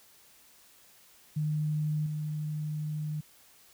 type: tone with level steps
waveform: sine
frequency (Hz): 152.1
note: D#3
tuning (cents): -39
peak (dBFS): -27 / -31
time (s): 1.36-3.21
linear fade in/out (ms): 10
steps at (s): 2.06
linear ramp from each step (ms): 5
effects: white hiss -59 dBFS RMS until 3.73 s